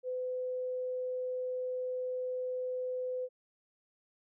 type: tone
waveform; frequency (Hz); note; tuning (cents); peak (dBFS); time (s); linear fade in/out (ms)
sine; 506; B4; +42; -33; 0.03-3.29; 50
effects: none